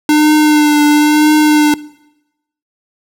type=tone with vibrato; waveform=square; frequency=300.4 Hz; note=D4; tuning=39 cents sharp; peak=-7 dBFS; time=0.09-1.74 s; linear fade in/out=2 ms; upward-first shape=triangle; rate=1 Hz; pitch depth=29 cents each way; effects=noise-tail reverb RT60 0.9 s tail -21 dB re dry